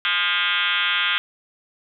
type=tone with frequency modulation; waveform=sine; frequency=2349 Hz; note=D7; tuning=in tune; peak=-18 dBFS; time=0.05-1.18 s; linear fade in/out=0 ms; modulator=187 Hz; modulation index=6; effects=none